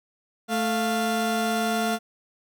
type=tone pair together; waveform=30% pulse; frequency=220 / 698.5 Hz; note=A3 / F5; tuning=0 / 0 cents; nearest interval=octave + minor sixth; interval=2000 cents; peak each=-23 dBFS; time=0.48-1.99 s; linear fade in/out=50 ms; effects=none